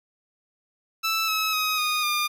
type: tone with pitch steps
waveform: 15% pulse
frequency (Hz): 1320 / 1290.6 / 1261.8 / 1233.7 / 1206.3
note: E6 / E6 / D#6 / D#6 / D6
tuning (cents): +2 / -37 / +24 / -15 / +46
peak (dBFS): -16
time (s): 1.03-2.28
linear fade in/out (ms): 20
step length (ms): 250
effects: none